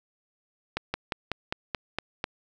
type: slowing click train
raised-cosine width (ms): 0.3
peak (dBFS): -12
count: 8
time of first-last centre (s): 0.77-2.241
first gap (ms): 170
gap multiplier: 1.07
effects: none